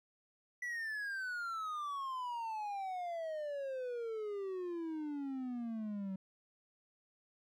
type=exponential sweep; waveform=triangle; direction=down; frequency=1975.5 to 188 Hz; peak=-36 dBFS; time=0.62-6.16 s; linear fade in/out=5 ms; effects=none